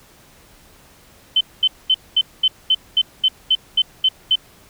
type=tone bursts; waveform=sine; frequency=3064 Hz; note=G7; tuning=40 cents flat; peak=-11 dBFS; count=12; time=1.36-4.356 s; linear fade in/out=5 ms; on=48 ms; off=220 ms; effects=pink hiss -49 dBFS RMS until 4.69 s